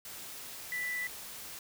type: tone in noise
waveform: sine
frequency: 1979 Hz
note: B6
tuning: 3 cents sharp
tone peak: -33 dBFS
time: 0.72-1.07 s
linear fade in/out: 2 ms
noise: white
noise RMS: -45 dBFS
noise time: 0.05-1.59 s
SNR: +9 dB
effects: none